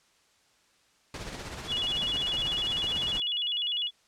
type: noise with tremolo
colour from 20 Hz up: pink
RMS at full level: -37 dBFS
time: 1.14-3.2 s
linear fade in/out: 2 ms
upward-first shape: sine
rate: 16 Hz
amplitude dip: 45%
type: tone with vibrato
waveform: sine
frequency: 3136 Hz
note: G7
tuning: in tune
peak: -27 dBFS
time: 1.67-3.91 s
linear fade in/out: 50 ms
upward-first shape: square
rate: 10 Hz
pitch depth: 140 cents each way
effects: white hiss -65 dBFS RMS until 4.07 s + low-pass 7000 Hz 12 dB/octave